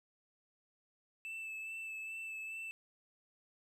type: tone with vibrato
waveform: triangle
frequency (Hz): 2637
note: E7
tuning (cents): 0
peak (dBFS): -40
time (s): 1.25-2.71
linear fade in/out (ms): 0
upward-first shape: sine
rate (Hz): 2.4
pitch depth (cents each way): 19
effects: none